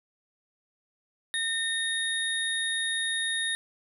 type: tone cluster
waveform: sine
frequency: 1824 / 3710 / 9840 Hz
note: A#6 / A#7 / D#9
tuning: -38 / -9 / -20 cents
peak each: -30 / -30 / -34 dBFS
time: 1.34-3.55 s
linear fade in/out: 0 ms
effects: none